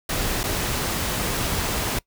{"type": "noise with dropouts", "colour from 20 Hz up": "pink", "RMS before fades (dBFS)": -25, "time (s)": [0.09, 1.99], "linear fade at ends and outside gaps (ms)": 5, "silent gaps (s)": [0.433, 0.438], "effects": ["noise-tail reverb RT60 0.1 s tail -22 dB re dry"]}